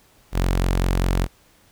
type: tone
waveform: sawtooth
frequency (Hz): 45.03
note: F#1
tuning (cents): -46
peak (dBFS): -14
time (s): 0.32-1.28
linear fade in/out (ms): 50
effects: pink hiss -56 dBFS RMS until 1.71 s